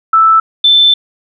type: tone pair in turn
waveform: sine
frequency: 1318.5 / 3534 Hz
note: E6 / A7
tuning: 0 / +7 cents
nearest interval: octave + perfect fourth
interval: 1707 cents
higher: second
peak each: -4 dBFS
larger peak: neither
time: 0.13-0.4 / 0.64-0.94 s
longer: second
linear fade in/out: 5 ms
effects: none